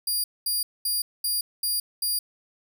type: tone bursts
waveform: 15% pulse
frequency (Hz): 4800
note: D8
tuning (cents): +37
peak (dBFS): -17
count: 6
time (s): 0.07-2.19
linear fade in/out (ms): 5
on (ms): 170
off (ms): 220
effects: none